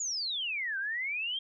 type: exponential two-way sweep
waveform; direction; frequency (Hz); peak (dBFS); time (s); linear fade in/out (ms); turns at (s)
sine; down then up; 7040 to 1527 to 3252; -31; 0-1.39; 5; 0.78
effects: none